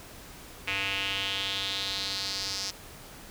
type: tone with band-pass filter sweep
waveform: square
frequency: 97.9 Hz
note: G2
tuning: 2 cents flat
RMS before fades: -32 dBFS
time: 0.67-2.71 s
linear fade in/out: 10 ms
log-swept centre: 2500 to 5300 Hz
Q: 4
effects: pink hiss -47 dBFS RMS until 3.3 s